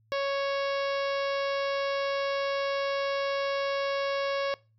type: harmonic tone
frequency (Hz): 554.4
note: C#5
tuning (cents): 0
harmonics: 1 / 2 / 3 / 4 / 5 / 6 / 7 / 8 / 9 / 10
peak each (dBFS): -28 / -34 / -38 / -40 / -42 / -44 / -45 / -46 / -47 / -48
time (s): 0.12-4.54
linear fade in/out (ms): 0
effects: noise-tail reverb RT60 0.3 s tail -23 dB re dry + added 110 Hz sine -63 dBFS peak until 4.78 s